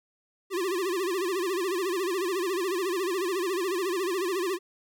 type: tone with vibrato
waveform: square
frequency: 367.5 Hz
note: F#4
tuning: 12 cents flat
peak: -27 dBFS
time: 0.5-4.59 s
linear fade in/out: 50 ms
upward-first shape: sine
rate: 14 Hz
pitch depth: 140 cents each way
effects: none